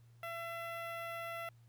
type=tone with notch filter; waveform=15% pulse; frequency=673 Hz; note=E5; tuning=36 cents sharp; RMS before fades=-43 dBFS; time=0.23-1.49 s; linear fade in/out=2 ms; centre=6900 Hz; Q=0.58; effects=added 117 Hz sine -59 dBFS peak until 1.68 s + pink hiss -75 dBFS RMS until 1.68 s